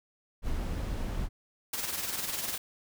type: noise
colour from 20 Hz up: brown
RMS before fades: -32 dBFS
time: 0.42-1.29 s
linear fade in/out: 50 ms
type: noise with tremolo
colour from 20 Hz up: white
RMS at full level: -32 dBFS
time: 1.73-2.58 s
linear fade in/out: 5 ms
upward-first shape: sine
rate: 20 Hz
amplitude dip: 55%
effects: none